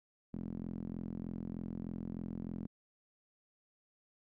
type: tone with band-pass filter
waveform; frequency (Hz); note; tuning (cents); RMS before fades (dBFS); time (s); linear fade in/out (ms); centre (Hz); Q
sawtooth; 43.26; F1; -16; -42; 0.33-2.67; 10; 220; 3
effects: none